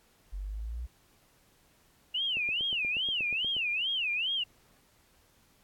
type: exponential sweep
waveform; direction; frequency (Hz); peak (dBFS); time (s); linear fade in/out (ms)
sine; up; 46.25 to 61.9; -34; 0.32-0.87; 20
type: tone with vibrato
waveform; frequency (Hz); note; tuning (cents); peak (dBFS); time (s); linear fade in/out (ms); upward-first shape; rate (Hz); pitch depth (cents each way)
sine; 2794; F7; 0; -28; 2.14-4.44; 10; sine; 2.4; 270
type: click train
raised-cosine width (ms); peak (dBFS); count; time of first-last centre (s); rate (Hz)
2; -32; 11; 2.37-3.566; 8.36
effects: pink hiss -65 dBFS RMS until 5.63 s + AAC 64 kbps